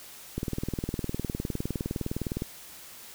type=click train; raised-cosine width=3 ms; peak=-17 dBFS; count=41; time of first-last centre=0.38-2.421 s; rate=19.6 Hz; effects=white hiss -47 dBFS RMS until 3.14 s